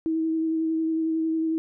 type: tone with vibrato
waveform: sine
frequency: 321.8 Hz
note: E4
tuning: 42 cents flat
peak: -22 dBFS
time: 0.06-1.58 s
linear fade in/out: 0 ms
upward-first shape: sine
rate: 11 Hz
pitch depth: 15 cents each way
effects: none

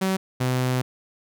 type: tone pair in turn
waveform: sawtooth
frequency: 190 / 127.29 Hz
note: F#3 / C3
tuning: +46 / -47 cents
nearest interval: perfect fifth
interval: 693 cents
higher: first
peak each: -17 dBFS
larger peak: neither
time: 0.01-0.17 / 0.4-0.82 s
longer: second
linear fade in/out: 10 ms
effects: none

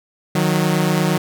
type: tone pair together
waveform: sawtooth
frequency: 155.07 / 183.7 Hz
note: D#3 / F#3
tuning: -6 / -12 cents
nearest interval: minor third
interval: 294 cents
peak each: -14 dBFS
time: 0.35-1.18 s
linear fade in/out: 5 ms
effects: none

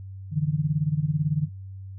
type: tone with tremolo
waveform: sine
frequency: 150.9 Hz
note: D3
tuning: 47 cents sharp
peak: -18 dBFS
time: 0.31-1.49 s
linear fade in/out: 50 ms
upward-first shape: sine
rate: 18 Hz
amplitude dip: 85%
effects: added 96 Hz sine -36 dBFS peak until 1.98 s

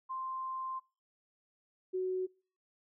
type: tone pair in turn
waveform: sine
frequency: 1046.5 / 371.3 Hz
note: C6 / F#4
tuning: 0 / +6 cents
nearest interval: octave + tritone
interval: 1794 cents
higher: first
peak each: -36 / -31 dBFS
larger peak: second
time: 0.09-0.8 / 1.93-2.27 s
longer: first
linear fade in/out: 20 ms
effects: noise-tail reverb RT60 0.4 s tail -26 dB re dry

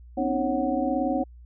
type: tone cluster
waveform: sine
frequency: 251.2 / 272.4 / 308.9 / 548 / 741 Hz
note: B3 / C#4 / D#4 / C#5 / F#5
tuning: +30 / -30 / -12 / -20 / +2 cents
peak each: -29 dBFS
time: 0.17-1.24 s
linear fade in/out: 10 ms
effects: added 60 Hz sine -44 dBFS peak until 1.45 s

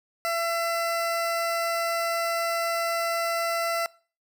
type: tone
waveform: 20% pulse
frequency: 673 Hz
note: E5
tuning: 36 cents sharp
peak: -20 dBFS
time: 0.25-3.86 s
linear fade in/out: 0 ms
effects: noise-tail reverb RT60 0.4 s tail -23 dB re dry

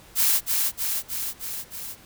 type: noise with echo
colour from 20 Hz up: blue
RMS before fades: -20 dBFS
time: 0.15-0.41 s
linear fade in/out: 50 ms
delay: 310 ms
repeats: 5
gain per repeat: -3 dB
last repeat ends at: 1.96 s
effects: pink hiss -50 dBFS RMS until 2.05 s

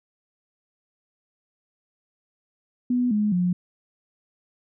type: tone with pitch steps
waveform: sine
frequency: 246.9 / 210 / 178.67 Hz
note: B3 / G#3 / F3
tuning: 0 / +19 / +40 cents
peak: -19 dBFS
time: 2.9-3.53 s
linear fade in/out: 5 ms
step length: 210 ms
effects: none

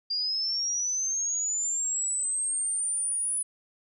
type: linear sweep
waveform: sine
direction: up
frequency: 4764 to 9956 Hz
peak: -26 dBFS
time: 0.1-3.43 s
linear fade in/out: 10 ms
effects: none

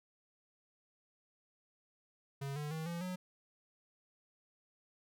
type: tone with pitch steps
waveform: square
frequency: 138.59 / 148.54 / 159.2 / 170.62 / 182.87 Hz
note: C#3 / D3 / D#3 / F3 / F#3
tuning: 0 / +20 / +40 / -40 / -20 cents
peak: -39 dBFS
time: 2.41-3.16 s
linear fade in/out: 10 ms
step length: 150 ms
effects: none

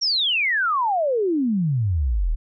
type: exponential sweep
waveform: sine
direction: down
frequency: 5720 to 34.99 Hz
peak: -18 dBFS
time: 0.01-2.36 s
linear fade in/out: 20 ms
effects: none

